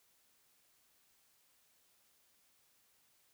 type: silence
effects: white hiss -72 dBFS RMS until 3.33 s